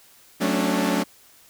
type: chord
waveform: sawtooth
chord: D major seventh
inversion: first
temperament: equal with one note detuned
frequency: 185 / 220 / 273.2 / 293.7 Hz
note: F#3 / A3 / C#4 / D4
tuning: 0 / 0 / -25 / 0 cents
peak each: -22 dBFS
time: 0.4-1.04 s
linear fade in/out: 20 ms
effects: white hiss -53 dBFS RMS until 1.49 s